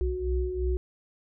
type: tone cluster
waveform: sine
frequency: 61.7 / 64.6 / 367.1 Hz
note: B1 / C2 / F#4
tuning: -1 / -21 / -14 cents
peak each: -30 dBFS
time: 0.01-0.77 s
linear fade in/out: 0 ms
effects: none